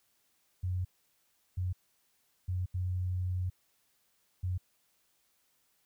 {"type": "tone bursts at uneven times", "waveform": "sine", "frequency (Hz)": 91.2, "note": "F#2", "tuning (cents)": -24, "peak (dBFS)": -30, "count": 5, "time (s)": [[0.63, 0.85], [1.57, 1.73], [2.48, 2.66], [2.74, 3.5], [4.43, 4.58]], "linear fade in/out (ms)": 10, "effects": ["white hiss -73 dBFS RMS until 5.85 s"]}